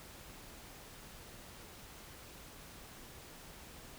silence, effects pink hiss -53 dBFS RMS until 3.98 s

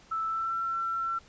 sine tone with pitch glide, 1318.5 to 1348.5 Hz, E6 to E6, 0 to +39 cents, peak -28 dBFS, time 0.11-1.19 s, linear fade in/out 10 ms, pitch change +39 cents, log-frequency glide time 0.27-0.55 s, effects pink hiss -57 dBFS RMS until 1.28 s + resampled to 16000 Hz

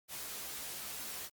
white noise with comb filter, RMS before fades -43 dBFS, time 0.08-1.3 s, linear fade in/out 50 ms, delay 14 ms, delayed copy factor +0.95, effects Opus 48 kbps

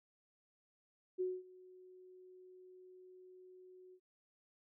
sine tone with ADSR envelope, 368.2 Hz, F#4, 8 cents flat, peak -33 dBFS, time 1.18-4 s, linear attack 27 ms, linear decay 220 ms, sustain -23 dB, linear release 66 ms, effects none

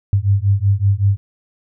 sine beating tone pair, 97 / 102.3 Hz, G2 / G#2, -18 / -26 cents, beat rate 5.3 Hz, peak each -15 dBFS, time 0.13-1.17 s, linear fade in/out 0 ms, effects none

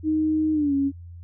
sine tone with pitch glide, 311.1 to 277.2 Hz, D#4 to C#4, 0 to 0 cents, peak -19 dBFS, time 0.03-0.92 s, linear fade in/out 50 ms, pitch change -200 cents, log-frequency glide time 0.53-0.74 s, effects added 86 Hz sine -38 dBFS peak until 1.23 s

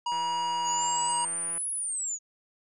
harmonic tone, 958 Hz, A#5, 47 cents sharp, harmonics 1 / 3 / 5 / 7 / 9, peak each -27 / -37 / -42 / -45 / -52 dBFS, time 0.06-1.25 s, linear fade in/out 5 ms
click train, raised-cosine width 0.5 ms, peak -30 dBFS, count 246, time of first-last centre 0.12-1.578 s, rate 168 Hz
sine exponential two-way sweep, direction up then down, 6645 to 10520 to 6645 Hz, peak -29 dBFS, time 0.64-2.19 s, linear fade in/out 50 ms, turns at 1.71 s
effects none

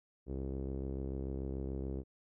sawtooth tone with low-pass filter, 66.9 Hz, C2, 39 cents sharp, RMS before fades -39 dBFS, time 0.26-2.04 s, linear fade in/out 50 ms, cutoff 400 Hz, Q 2.6, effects none

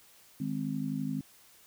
harmonic tone, 51.9 Hz, G#1, in tune, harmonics 3 / 4 / 5, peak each -36 / -36 / -34 dBFS, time 0.4-1.21 s, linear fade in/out 5 ms, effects white hiss -59 dBFS RMS until 1.66 s

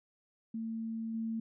sine tone with level steps, 225 Hz, A3, 39 cents sharp, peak -35 / -33 dBFS, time 0.54-1.4 s, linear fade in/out 5 ms, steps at 1.14 s, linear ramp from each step 5 ms, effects none

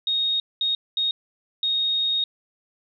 sine tone bursts at uneven times, 3729 Hz, A#7, in tune, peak -20 dBFS, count 4, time 0.07-0.4 / 0.61-0.75 / 0.97-1.11 / 1.63-2.24 s, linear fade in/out 2 ms, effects none

